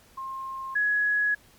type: tone pair in turn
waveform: sine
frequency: 1064 / 1678.3 Hz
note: C6 / G#6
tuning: +29 / +18 cents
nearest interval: minor sixth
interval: 789 cents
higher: second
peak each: -32 / -21 dBFS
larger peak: second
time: 0.17-0.75 / 0.75-1.35 s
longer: second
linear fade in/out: 10 ms
effects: pink hiss -57 dBFS RMS until 1.58 s + MP3 96 kbps